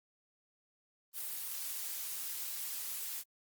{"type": "noise", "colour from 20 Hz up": "blue", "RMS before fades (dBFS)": -40, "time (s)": [1.13, 3.24], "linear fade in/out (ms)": 50, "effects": ["Opus 32 kbps"]}